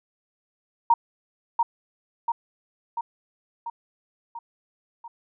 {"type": "tone with echo", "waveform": "sine", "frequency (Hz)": 933, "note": "A#5", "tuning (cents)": 1, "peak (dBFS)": -13, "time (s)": [0.9, 0.94], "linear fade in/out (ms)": 5, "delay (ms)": 690, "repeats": 6, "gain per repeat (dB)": -4, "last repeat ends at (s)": 5.08, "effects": []}